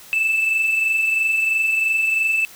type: tone pair together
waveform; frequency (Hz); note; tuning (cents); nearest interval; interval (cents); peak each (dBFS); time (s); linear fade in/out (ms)
triangle; 2614 / 2637; E7 / E7; -15 / 0; unison; 15; -23 / -14; 0.13-2.45; 0
effects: tanh soft clip ceiling -12 dBFS + white hiss -43 dBFS RMS until 2.55 s